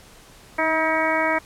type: harmonic tone with a mistuned harmonic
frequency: 319.2 Hz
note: D#4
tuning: 44 cents sharp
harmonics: 1 / 2 / 3 / 4 / 5 / 6 / 7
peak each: -28 / -24 / -25 / -28 / -28 / -27 / -26 dBFS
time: 0.58-1.39 s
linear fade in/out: 10 ms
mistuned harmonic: 1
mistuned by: -23 cents
effects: pink hiss -48 dBFS RMS until 1.45 s + low-pass 12000 Hz 12 dB/octave